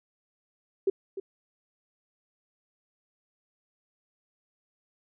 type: tone with echo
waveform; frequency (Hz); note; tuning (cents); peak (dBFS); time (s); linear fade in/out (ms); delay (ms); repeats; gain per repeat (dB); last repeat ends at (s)
sine; 388.7; G4; -15; -20; 0.87-0.9; 5; 300; 1; -12; 1.2
effects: none